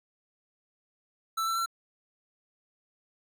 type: tone with pitch steps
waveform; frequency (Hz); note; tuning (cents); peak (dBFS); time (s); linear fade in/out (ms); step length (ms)
square; 1324 / 1338.6 / 1353.4; E6 / E6 / E6; +7 / +26 / +45; -28; 1.37-1.661; 10; 97
effects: none